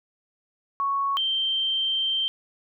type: tone pair in turn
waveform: sine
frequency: 1108.7 / 3136 Hz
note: C#6 / G7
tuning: 0 / 0 cents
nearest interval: octave + tritone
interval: 1800 cents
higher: second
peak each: -22 dBFS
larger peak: neither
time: 0.8-1.17 / 1.17-2.28 s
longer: second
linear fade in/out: 0 ms
effects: none